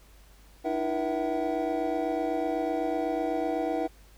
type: tone cluster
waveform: triangle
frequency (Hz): 304.6 / 332.6 / 480.7 / 659 / 757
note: D#4 / E4 / B4 / E5 / F#5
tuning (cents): -37 / +16 / -47 / -1 / +39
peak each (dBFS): -31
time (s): 0.64-3.88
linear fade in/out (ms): 20
effects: added 50 Hz sine -53 dBFS peak until 4.17 s + pink hiss -59 dBFS RMS until 4.17 s